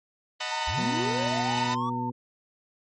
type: chord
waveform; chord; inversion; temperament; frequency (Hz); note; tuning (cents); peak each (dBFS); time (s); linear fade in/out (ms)
10% pulse; B dominant seventh; first; equal with one note detuned; 622.3 / 740 / 893.3 / 987.8; D#5 / F#5 / A5 / B5; 0 / 0 / +26 / 0; -27; 0.4-1.75; 10
type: tone with vibrato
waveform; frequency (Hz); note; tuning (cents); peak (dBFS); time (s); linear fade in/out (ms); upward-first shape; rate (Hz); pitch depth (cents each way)
sine; 909; A#5; -44; -30; 0.51-2.1; 5; sine; 3.1; 17
type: linear sweep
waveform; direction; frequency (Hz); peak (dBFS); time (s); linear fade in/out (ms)
triangle; up; 52.8 to 1159; -28; 0.67-1.9; 10
type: harmonic tone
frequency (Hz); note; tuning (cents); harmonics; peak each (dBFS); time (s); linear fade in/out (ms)
122.2; B2; -18; 1 / 2 / 3 / 4; -34 / -31 / -41 / -43; 0.77-2.12; 20
effects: low-pass 8000 Hz 12 dB/octave + MP3 32 kbps